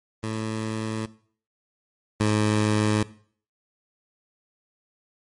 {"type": "tone pair in turn", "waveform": "15% pulse", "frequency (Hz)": [110, 106.62], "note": ["A2", "G#2"], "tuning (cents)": [0, 46], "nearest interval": "minor second", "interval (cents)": 54, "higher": "first", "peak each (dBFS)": [-21, -13], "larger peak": "second", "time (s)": [[0.23, 1.06], [2.2, 3.03]], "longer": "neither", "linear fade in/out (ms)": 5, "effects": ["noise-tail reverb RT60 0.5 s tail -18 dB re dry", "MP3 48 kbps"]}